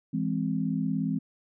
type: chord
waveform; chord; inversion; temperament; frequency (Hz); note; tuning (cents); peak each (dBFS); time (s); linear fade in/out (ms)
sine; E augmented; none; equal with one note detuned; 164.81 / 204.4 / 261.6; E3 / G#3 / B#3; 0 / -27 / 0; -30; 0.13-1.19; 10
effects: none